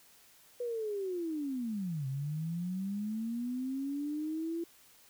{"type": "linear two-way sweep", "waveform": "sine", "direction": "down then up", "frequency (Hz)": [492.7, 130.81, 339.9], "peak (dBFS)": -33, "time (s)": [0.6, 4.64], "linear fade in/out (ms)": 5, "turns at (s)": 2.07, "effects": ["white hiss -61 dBFS RMS until 5.09 s"]}